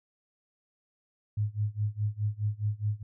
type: tone with tremolo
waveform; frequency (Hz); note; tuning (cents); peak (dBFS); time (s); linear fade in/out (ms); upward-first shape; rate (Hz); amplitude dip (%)
sine; 105.2; G#2; +23; -24; 1.37-3.03; 5; sine; 4.8; 95
effects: none